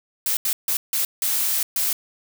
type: noise bursts at uneven times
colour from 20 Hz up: blue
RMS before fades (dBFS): -22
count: 6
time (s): 0.26-0.37 / 0.45-0.53 / 0.68-0.77 / 0.93-1.05 / 1.22-1.63 / 1.76-1.93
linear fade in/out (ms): 2
effects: none